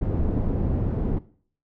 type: low-pass noise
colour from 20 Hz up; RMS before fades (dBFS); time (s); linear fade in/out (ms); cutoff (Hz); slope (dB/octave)
pink; -24; 0.01-1.19; 10; 350; 12
effects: noise-tail reverb RT60 0.5 s tail -18 dB re dry